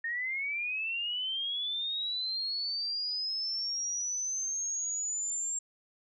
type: linear sweep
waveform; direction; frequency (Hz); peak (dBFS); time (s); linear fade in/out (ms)
sine; up; 1821 to 7459; -31; 0.04-5.59; 5
effects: none